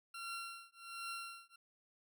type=tone with tremolo; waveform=20% pulse; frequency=1369 Hz; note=F6; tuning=35 cents flat; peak=-36 dBFS; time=0.14-1.56 s; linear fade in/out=5 ms; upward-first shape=triangle; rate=1.3 Hz; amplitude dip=100%; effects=none